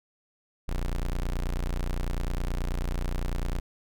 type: tone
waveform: 35% pulse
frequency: 29.59 Hz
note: A#0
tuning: 27 cents sharp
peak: -25 dBFS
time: 0.68-3.6 s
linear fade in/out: 10 ms
effects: none